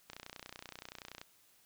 click train, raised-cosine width 0.2 ms, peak -28 dBFS, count 35, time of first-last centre 0.1-1.215 s, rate 30.5 Hz, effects white hiss -67 dBFS RMS until 1.65 s

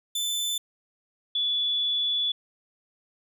sawtooth / sine tone pair in turn, 3521 / 3437 Hz, A7 / A7, 0 / -41 cents, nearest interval unison, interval 41 cents, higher first, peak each -23 dBFS, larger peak neither, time 0.15-0.58 / 1.35-2.32 s, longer second, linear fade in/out 5 ms, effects none

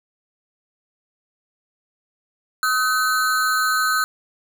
square ring-modulated tone, 1394 Hz, F6, 4 cents flat, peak -15 dBFS, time 2.63-4.04 s, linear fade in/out 0 ms, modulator 123 Hz, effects none

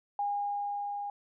sine tone with level ramp, 814 Hz, G#5, 35 cents flat, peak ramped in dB -28 to -34 dBFS, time 0.19-1.1 s, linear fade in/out 2 ms, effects none

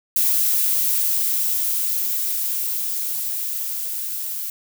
violet noise with level ramp, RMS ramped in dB -18 to -28 dBFS, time 0.16-4.5 s, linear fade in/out 2 ms, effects none

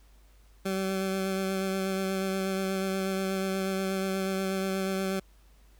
20% pulse tone with vibrato, 191.4 Hz, G3, 41 cents flat, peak -23 dBFS, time 0.65-5.2 s, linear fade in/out 10 ms, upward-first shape sine, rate 8.3 Hz, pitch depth 16 cents each way, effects added 50 Hz sine -55 dBFS peak until 5.79 s + pink hiss -65 dBFS RMS until 5.79 s

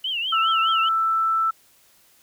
sine tone with vibrato, 2934 Hz, F#7, 15 cents flat, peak -23 dBFS, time 0.04-0.89 s, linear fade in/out 5 ms, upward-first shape triangle, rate 4.9 Hz, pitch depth 180 cents each way
sine tone, 1325 Hz, E6, 9 cents sharp, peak -18 dBFS, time 0.32-1.51 s, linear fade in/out 10 ms
effects white hiss -57 dBFS RMS until 2.22 s

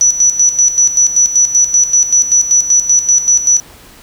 sine tone with tremolo, 5920 Hz, F#8, in tune, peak -5 dBFS, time 0.01-3.6 s, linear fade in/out 0 ms, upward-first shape square, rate 5.2 Hz, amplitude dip 70%, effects pink hiss -39 dBFS RMS until 4.02 s

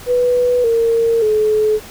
sine tone with pitch steps, 492.8 / 459.8 / 429 Hz, B4 / A#4 / A4, -4 / -24 / -44 cents, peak -11 dBFS, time 0.06-1.8 s, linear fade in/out 50 ms, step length 580 ms, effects pink hiss -36 dBFS RMS until 1.9 s

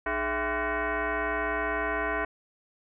sine tone with frequency modulation, 420 Hz, G#4, 19 cents sharp, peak -26 dBFS, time 0.06-2.25 s, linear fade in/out 5 ms, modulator 362 Hz, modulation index 4.4, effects none

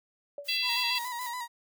sine tone with exponential decay, 573 Hz, D5, 43 cents flat, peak -33 dBFS, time 0.38-0.56 s, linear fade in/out 2 ms, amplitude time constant 38 ms
blue noise with tremolo, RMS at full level -43 dBFS, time 0.44-1.32 s, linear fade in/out 50 ms, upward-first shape square, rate 3.9 Hz, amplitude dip 60%
harmonic tone, 672 Hz, E5, 33 cents sharp, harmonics 3 / 4 / 5 / 6 / 7, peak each -40 / -31 / -33 / -36 / -32 dBFS, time 0.48-0.99 s, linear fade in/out 10 ms
35% pulse tone with vibrato, 972 Hz, B5, 28 cents flat, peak -32 dBFS, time 0.62-1.48 s, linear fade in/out 50 ms, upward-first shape square, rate 7 Hz, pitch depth 46 cents each way
effects none

